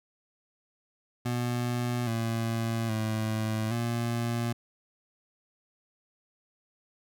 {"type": "tone with pitch steps", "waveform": "25% pulse", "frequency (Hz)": [121.6, 114.3, 109.7, 117.8], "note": ["B2", "A#2", "A2", "A#2"], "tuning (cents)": [-26, -34, -5, 19], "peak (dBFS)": -24, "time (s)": [1.25, 4.53], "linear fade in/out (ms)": 10, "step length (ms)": 820, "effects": []}